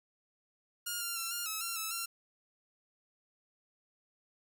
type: tone with pitch steps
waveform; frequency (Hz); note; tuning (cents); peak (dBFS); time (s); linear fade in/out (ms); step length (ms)
5% pulse; 1421 / 1391 / 1353 / 1406 / 1293 / 1367 / 1307 / 1367; F6 / F6 / E6 / F6 / E6 / F6 / E6 / F6; +30 / -7 / +45 / +11 / -34 / -37 / -15 / -37; -24; 0.86-2.06; 10; 150
effects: none